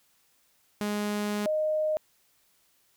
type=tone pair in turn; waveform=sawtooth / sine; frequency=207.7 / 617.9 Hz; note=G#3 / D#5; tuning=0 / -12 cents; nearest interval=octave + perfect fifth; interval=1888 cents; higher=second; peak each=-24 dBFS; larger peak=neither; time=0.81-1.46 / 1.46-1.97 s; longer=first; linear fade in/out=0 ms; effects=white hiss -67 dBFS RMS until 2.96 s